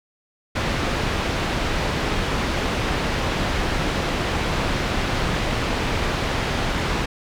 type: low-pass noise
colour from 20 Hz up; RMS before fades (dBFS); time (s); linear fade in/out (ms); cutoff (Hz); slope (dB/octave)
pink; -23; 0.55-7.06; 10; 3700; 12
effects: none